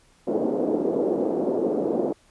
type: band-pass noise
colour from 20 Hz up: pink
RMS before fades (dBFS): -24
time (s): 0.27-2.13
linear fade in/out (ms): 10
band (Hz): 270 to 540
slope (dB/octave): 24
effects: pink hiss -59 dBFS RMS until 2.3 s + resampled to 24000 Hz